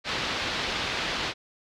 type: low-pass noise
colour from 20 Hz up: white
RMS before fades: -30 dBFS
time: 0.04-1.34 s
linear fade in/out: 50 ms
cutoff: 4200 Hz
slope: 24 dB/octave
effects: none